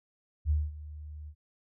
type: tone with ADSR envelope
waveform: sine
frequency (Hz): 75.4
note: D2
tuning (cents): +46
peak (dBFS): -22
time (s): 0.45-1.35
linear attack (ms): 52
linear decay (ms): 210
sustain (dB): -18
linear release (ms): 70
effects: none